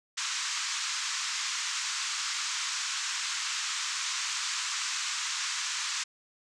white band-pass noise, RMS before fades -33 dBFS, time 0.17-6.04 s, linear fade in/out 10 ms, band 1000 to 7500 Hz, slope 48 dB/octave, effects none

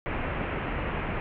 pink low-pass noise, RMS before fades -31 dBFS, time 0.06-1.2 s, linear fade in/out 0 ms, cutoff 2700 Hz, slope 48 dB/octave, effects none

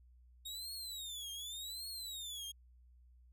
sawtooth tone with vibrato, 3729 Hz, A#7, in tune, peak -40 dBFS, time 0.45-2.52 s, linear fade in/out 10 ms, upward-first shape triangle, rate 0.87 Hz, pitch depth 270 cents each way, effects added 61 Hz sine -60 dBFS peak until 3.32 s

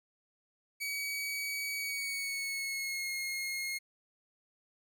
sawtooth tone with pitch glide, 2267 to 2151 Hz, C#7 to C7, +38 to +47 cents, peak -31 dBFS, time 0.8-3.79 s, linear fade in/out 20 ms, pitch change -91 cents, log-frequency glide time 1.74-3.11 s, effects none

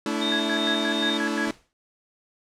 sawtooth chord, A suspended fourth, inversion none, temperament equal with one note detuned, 220 / 288 / 329.6 Hz, A3 / D4 / E4, 0 / -34 / 0 cents, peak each -25 dBFS, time 0.06-1.51 s, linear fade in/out 2 ms
sine tone with tremolo, 3669 Hz, A#7, 28 cents flat, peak -24 dBFS, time 0.21-1.18 s, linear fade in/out 10 ms, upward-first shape triangle, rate 2.6 Hz, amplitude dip 60%
sine tone bursts, 1662 Hz, G#6, 1 cent sharp, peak -26 dBFS, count 7, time 0.32-1.452 s, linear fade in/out 0 ms, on 76 ms, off 100 ms
pink noise with exponential decay, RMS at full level -40 dBFS, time 1.47-1.73 s, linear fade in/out 0 ms, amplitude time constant 56 ms
effects low-pass 8000 Hz 12 dB/octave

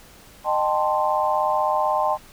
sine chord, A half-diminished seventh, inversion second, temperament equal with one note detuned, 614.4 / 784 / 880 / 1046.5 Hz, Eb5 / G5 / A5 / C6, -22 / 0 / 0 / 0 cents, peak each -24 dBFS, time 0.44-2.18 s, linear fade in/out 50 ms, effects pink hiss -48 dBFS RMS until 2.32 s

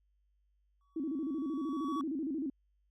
triangle tone with exponential growth, 1131 Hz, C#6, 34 cents sharp, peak -33 dBFS, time 0.81-2.01 s, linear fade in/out 1 ms, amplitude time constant 260 ms
sine tone with vibrato, 293.7 Hz, D4, in tune, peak -33 dBFS, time 0.96-2.5 s, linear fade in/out 5 ms, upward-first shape square, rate 13 Hz, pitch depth 160 cents each way
effects added 50 Hz sine -70 dBFS peak until 2.9 s

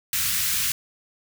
white band-stop noise, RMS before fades -24 dBFS, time 0.13-0.72 s, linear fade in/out 2 ms, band 180 to 1400 Hz, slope 24 dB/octave, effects none

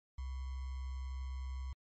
sine tone with sample-and-hold, 65.41 Hz, C2, in tune, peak -38 dBFS, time 0.18-1.73 s, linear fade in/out 5 ms, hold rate 1050 Hz, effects MP3 32 kbps

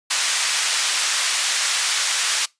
white band-pass noise, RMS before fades -21 dBFS, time 0.1-2.46 s, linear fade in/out 10 ms, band 1200 to 7300 Hz, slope 12 dB/octave, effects noise-tail reverb RT60 0.2 s tail -23 dB re dry + resampled to 22050 Hz

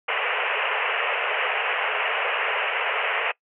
white band-pass noise, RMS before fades -25 dBFS, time 0.08-3.32 s, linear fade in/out 10 ms, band 420 to 2900 Hz, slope 96 dB/octave, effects noise-tail reverb RT60 0.1 s tail -22 dB re dry

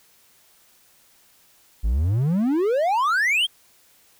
triangle exponential sweep, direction up, 49 to 3322 Hz, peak -16 dBFS, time 1.83-3.47 s, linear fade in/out 20 ms, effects white hiss -57 dBFS RMS until 4.19 s

